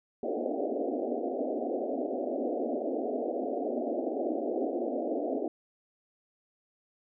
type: band-pass noise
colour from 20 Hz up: pink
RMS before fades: -32 dBFS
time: 0.23-5.48 s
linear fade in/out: 2 ms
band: 240 to 730 Hz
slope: 96 dB/octave
effects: none